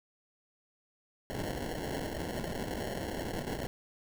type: noise with sample-and-hold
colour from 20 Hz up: blue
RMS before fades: -37 dBFS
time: 1.3-3.67 s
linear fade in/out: 0 ms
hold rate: 1225 Hz
effects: none